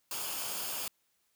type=noise with comb filter; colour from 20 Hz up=white; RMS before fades=-37 dBFS; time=0.11-0.88 s; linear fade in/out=2 ms; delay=0.51 ms; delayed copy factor=-0.5; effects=white hiss -75 dBFS RMS until 1.35 s